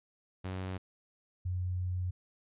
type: tone pair in turn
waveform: sawtooth / sine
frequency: 93.4 / 90.69 Hz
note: F#2 / F#2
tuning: +17 / -34 cents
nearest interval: minor second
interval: 51 cents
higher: first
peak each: -32 / -31 dBFS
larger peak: second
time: 0.44-0.78 / 1.45-2.11 s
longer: second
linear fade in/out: 10 ms
effects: resampled to 8000 Hz